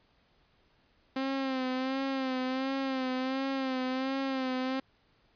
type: tone with vibrato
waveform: sawtooth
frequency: 263.4 Hz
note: C4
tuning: 12 cents sharp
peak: -26 dBFS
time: 1.16-4.8 s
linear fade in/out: 5 ms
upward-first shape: sine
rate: 1.4 Hz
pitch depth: 49 cents each way
effects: pink hiss -68 dBFS RMS until 5.35 s + resampled to 11025 Hz